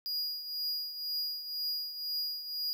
square tone with tremolo, 4873 Hz, D#8, 37 cents flat, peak -31 dBFS, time 0.06-2.73 s, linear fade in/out 0 ms, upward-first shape triangle, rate 2 Hz, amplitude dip 70%, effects 11-bit

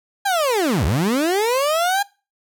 30% pulse linear two-way sweep, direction down then up, 820 to 65.7 to 820 Hz, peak -14 dBFS, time 0.25-2.03 s, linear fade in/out 10 ms, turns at 0.85 s, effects noise-tail reverb RT60 0.3 s tail -22 dB re dry

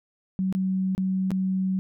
sine tone with dropouts, 188.6 Hz, F#3, 33 cents sharp, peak -22 dBFS, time 0.39-1.79 s, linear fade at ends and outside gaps 0 ms, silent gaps 0.526-0.55 / 0.95-0.979 / 1.306-1.316 s, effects none

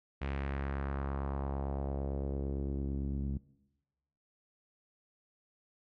sawtooth tone with low-pass filter sweep, 68.9 Hz, C#2, 10 cents flat, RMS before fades -36 dBFS, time 0.21-3.38 s, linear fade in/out 10 ms, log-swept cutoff 2500 to 210 Hz, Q 1.8, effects noise-tail reverb RT60 1.0 s tail -20 dB re dry

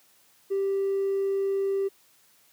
sine tone with hard clipping, 392 Hz, G4, in tune, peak -24 dBFS, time 0.5-1.89 s, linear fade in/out 20 ms, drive 1 dB, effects white hiss -61 dBFS RMS until 2.52 s + high-pass 100 Hz 12 dB/octave

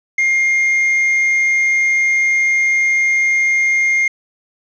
triangle tone, 2122 Hz, C7, 24 cents sharp, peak -10 dBFS, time 0.18-4.08 s, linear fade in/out 5 ms, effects resampled to 16000 Hz + 7-bit

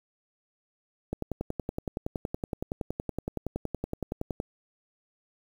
click train, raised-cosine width 2 ms, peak -17 dBFS, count 36, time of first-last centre 1.13-4.401 s, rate 10.7 Hz, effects 8-bit

